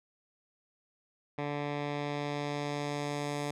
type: tone with low-pass filter sweep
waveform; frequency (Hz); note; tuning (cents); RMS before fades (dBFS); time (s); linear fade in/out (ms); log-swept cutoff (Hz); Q
10% pulse; 145.5; D3; -16; -35; 1.38-3.51; 5; 2500 to 9400; 0.94
effects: none